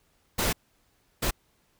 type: noise bursts at uneven times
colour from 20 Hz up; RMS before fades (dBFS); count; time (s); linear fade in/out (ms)
pink; -26; 2; 0.38-0.53 / 1.22-1.31; 10
effects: pink hiss -68 dBFS RMS until 1.79 s